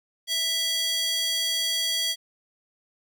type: tone with high-pass filter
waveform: square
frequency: 659.3 Hz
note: E5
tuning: in tune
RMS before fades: -26 dBFS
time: 0.27-2.16 s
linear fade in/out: 50 ms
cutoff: 3500 Hz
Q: 2.4
effects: none